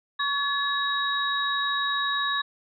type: tone cluster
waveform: sine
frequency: 1126 / 1710 / 3813 Hz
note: C#6 / A6 / A#7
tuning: +27 / -50 / +38 cents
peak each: -28 dBFS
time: 0.19-2.42 s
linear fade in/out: 10 ms
effects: none